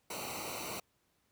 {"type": "noise with comb filter", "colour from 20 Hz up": "pink", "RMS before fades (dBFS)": -41, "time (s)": [0.1, 0.8], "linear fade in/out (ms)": 5, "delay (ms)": 0.59, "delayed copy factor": -0.85, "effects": ["pink hiss -75 dBFS RMS until 1.31 s", "high-pass 60 Hz 12 dB/octave"]}